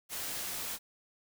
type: noise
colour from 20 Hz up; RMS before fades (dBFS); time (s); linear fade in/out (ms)
white; -38; 0.09-0.79; 50
effects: none